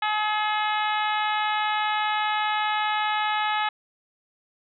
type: harmonic tone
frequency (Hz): 425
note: G#4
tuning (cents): +40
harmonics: 2 / 3 / 4 / 5 / 6 / 7 / 8 / 9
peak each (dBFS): -25 / -29 / -31 / -33 / -35 / -36 / -37 / -38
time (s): 0.02-3.69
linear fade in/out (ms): 5
effects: none